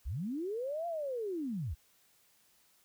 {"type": "linear two-way sweep", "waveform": "sine", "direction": "up then down", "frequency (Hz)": [43.72, 698.5, 55], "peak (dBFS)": -34, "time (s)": [0.05, 1.75], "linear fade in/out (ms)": 20, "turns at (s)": 0.87, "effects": ["white hiss -68 dBFS RMS until 2.84 s"]}